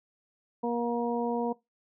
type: harmonic tone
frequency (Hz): 237.2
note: A#3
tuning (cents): +30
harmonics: 1 / 2 / 3 / 4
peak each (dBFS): -31 / -31 / -36 / -34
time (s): 0.63-1.53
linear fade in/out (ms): 10
effects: noise-tail reverb RT60 0.2 s tail -21 dB re dry